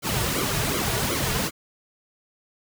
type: noise with flanger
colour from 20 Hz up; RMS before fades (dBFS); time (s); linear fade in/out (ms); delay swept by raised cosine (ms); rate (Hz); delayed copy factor
pink; -25; 0.02-1.51; 50; 1.1 to 3.9; 2.7; -0.85
effects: none